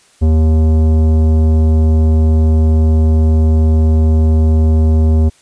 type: tone with tanh clipping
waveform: sine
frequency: 78.9 Hz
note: D#2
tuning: 25 cents sharp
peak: -9 dBFS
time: 0.21-5.3 s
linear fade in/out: 20 ms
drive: 14 dB
effects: white hiss -49 dBFS RMS until 5.41 s + resampled to 22050 Hz